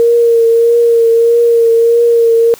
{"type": "tone with vibrato", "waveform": "sine", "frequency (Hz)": 464.6, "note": "A#4", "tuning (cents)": -6, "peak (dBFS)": -5, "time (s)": [0, 2.54], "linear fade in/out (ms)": 0, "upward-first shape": "triangle", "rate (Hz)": 1.6, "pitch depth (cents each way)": 28, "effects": ["white hiss -37 dBFS RMS until 2.59 s"]}